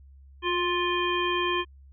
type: harmonic tone with a mistuned harmonic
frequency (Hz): 350.5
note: F4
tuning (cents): +6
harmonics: 1 / 3 / 5 / 7 / 9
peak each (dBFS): -28 / -28 / -33 / -33 / -32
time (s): 0.42-1.65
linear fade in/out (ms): 50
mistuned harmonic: 1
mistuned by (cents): +23
effects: added 68 Hz sine -48 dBFS peak until 1.92 s